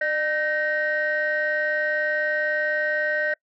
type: tone cluster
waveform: sine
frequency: 604 / 1544 / 1874 Hz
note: D5 / G6 / A#6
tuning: +48 / -27 / +9 cents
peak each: -25 dBFS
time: 0.01-3.34 s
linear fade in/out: 5 ms
effects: noise-tail reverb RT60 0.1 s tail -26 dB re dry + tanh soft clip ceiling -14 dBFS